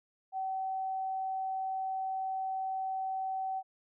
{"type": "tone", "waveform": "sine", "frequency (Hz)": 763, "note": "G5", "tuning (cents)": -47, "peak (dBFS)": -32, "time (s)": [0.32, 3.63], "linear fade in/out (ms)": 50, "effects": []}